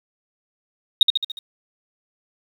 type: tone with echo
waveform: sine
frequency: 3729 Hz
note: A#7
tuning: in tune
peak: -6 dBFS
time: 1.01-1.03 s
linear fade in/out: 2 ms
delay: 72 ms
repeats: 5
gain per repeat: -5 dB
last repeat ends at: 1.39 s
effects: tanh soft clip ceiling -4 dBFS + 8-bit